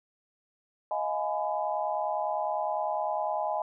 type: chord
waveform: sine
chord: F half-diminished seventh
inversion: third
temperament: just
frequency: 628.6 / 698.5 / 838.1 / 1005.8 Hz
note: Eb5 / F5 / Ab5 / Cb6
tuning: +18 / 0 / +16 / +31 cents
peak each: -32 / -35 / -31 / -36 dBFS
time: 0.91-3.62 s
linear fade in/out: 2 ms
effects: none